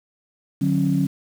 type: tone cluster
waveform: sine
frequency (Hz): 149.9 / 184.9 / 273.4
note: D3 / F#3 / C#4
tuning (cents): +36 / -1 / -24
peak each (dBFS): -21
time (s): 0.61-1.07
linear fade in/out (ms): 10
effects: tanh soft clip ceiling -8 dBFS + 7-bit